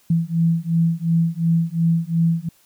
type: beating tone pair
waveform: sine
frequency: 164.81 / 167.61 Hz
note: E3 / E3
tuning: 0 / +29 cents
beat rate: 2.8 Hz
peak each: -19 / -19 dBFS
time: 0.1-2.49 s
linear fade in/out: 5 ms
effects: white hiss -57 dBFS RMS until 2.65 s